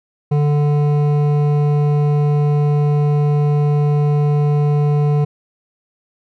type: tone with hard clipping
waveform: triangle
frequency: 146.83 Hz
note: D3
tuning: in tune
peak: -14 dBFS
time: 0.31-5.25 s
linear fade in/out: 10 ms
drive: 15 dB
effects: none